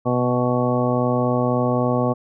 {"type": "harmonic tone with a mistuned harmonic", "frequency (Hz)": 123.7, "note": "B2", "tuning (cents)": 3, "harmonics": [1, 2, 3, 4, 5, 6, 7, 9], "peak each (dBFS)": [-23, -22, -28, -24, -25, -30, -30, -28], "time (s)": [0.05, 2.14], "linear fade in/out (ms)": 20, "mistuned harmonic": 1, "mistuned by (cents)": 30, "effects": []}